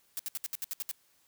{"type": "noise bursts", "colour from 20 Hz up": "blue", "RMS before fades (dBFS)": -35, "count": 9, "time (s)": [0.17, 0.913], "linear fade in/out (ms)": 0, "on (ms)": 23, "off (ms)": 67, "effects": ["white hiss -68 dBFS RMS until 1.27 s"]}